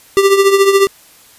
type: tone with tremolo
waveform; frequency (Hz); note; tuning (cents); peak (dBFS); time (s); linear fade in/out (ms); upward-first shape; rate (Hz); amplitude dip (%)
square; 393.6; G4; +7; -5; 0.17-0.87; 0; triangle; 14; 70
effects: white hiss -44 dBFS RMS until 1.38 s + resampled to 32000 Hz